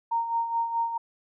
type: tone with tremolo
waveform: sine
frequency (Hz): 925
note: A#5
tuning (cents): -14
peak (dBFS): -22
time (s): 0.11-0.98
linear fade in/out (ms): 10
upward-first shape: sine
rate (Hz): 4.7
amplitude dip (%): 60
effects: none